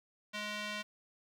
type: tone with band-pass filter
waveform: square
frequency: 209.5 Hz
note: G#3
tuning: 15 cents sharp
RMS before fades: -40 dBFS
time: 0.33-0.83 s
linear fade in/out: 20 ms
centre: 2700 Hz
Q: 1.1
effects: 10-bit